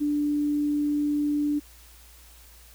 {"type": "tone", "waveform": "sine", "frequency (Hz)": 293.7, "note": "D4", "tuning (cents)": 0, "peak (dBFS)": -22, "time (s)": [0, 1.6], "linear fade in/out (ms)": 20, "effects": ["added 58 Hz sine -51 dBFS peak until 2.74 s", "white hiss -53 dBFS RMS until 2.74 s"]}